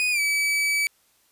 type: tone with pitch glide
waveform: 40% pulse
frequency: 2485 to 2292 Hz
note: D#7 to D7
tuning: -3 to -43 cents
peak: -20 dBFS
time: 0-0.87 s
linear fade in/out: 0 ms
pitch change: -140 cents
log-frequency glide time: 0.11-0.2 s
effects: white hiss -63 dBFS RMS until 1.31 s + resampled to 32000 Hz